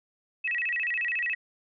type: tone with vibrato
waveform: sine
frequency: 2228 Hz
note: C#7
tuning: 8 cents sharp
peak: -26 dBFS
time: 0.44-1.35 s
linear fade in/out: 10 ms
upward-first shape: square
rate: 14 Hz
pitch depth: 260 cents each way
effects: none